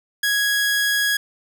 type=tone; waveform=sawtooth; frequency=1661.2 Hz; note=G#6; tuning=in tune; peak=-14 dBFS; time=0.23-1.17 s; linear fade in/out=5 ms; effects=none